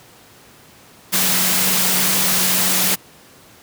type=tone in noise; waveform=sine; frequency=185 Hz; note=F#3; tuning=in tune; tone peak=-27 dBFS; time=1.12-2.96 s; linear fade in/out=20 ms; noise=white; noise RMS=-17 dBFS; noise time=1.12-2.96 s; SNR=-13 dB; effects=pink hiss -46 dBFS RMS until 3.62 s + high-pass 100 Hz 12 dB/octave